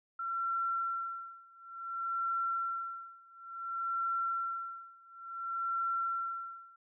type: tone with tremolo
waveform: sine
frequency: 1358 Hz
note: F6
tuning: 49 cents flat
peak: -30 dBFS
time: 0.19-6.76 s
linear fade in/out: 5 ms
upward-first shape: sine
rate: 0.57 Hz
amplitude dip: 95%
effects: none